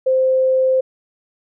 sine tone, 521 Hz, C5, 7 cents flat, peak -12 dBFS, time 0.06-0.81 s, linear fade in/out 10 ms, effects none

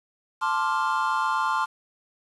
triangle chord, D minor seventh, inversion second, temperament equal, 880 / 1046.5 / 1174.7 / 1396.9 Hz, A5 / C6 / D6 / F6, 0 / 0 / 0 / 0 cents, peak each -26 / -24 / -28 / -27 dBFS, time 0.41-1.66 s, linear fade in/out 20 ms, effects resampled to 24000 Hz + 8-bit

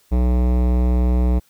sine tone with hard clipping, 61.5 Hz, B1, 7 cents flat, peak -16 dBFS, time 0.11-1.4 s, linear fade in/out 20 ms, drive 18 dB, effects white hiss -58 dBFS RMS until 1.49 s

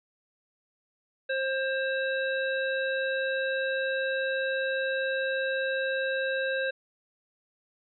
harmonic tone with a mistuned harmonic, 531 Hz, C5, 25 cents sharp, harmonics 1 / 3 / 5 / 7, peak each -29 / -30 / -40 / -40 dBFS, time 1.29-6.71 s, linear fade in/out 10 ms, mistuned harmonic 7, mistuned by +70 cents, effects none

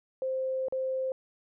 sine tone with dropouts, 523.3 Hz, C5, in tune, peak -28 dBFS, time 0.22-1.12 s, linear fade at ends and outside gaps 1 ms, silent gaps 0.684-0.724 s, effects none

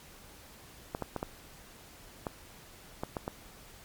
clicks, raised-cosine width 1 ms, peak -19 dBFS, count 8, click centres 0.949 / 1.023 / 1.163 / 1.229 / 2.268 / 3.035 / 3.168 / 3.279 s, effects pink hiss -53 dBFS RMS until 3.84 s + MP3 96 kbps

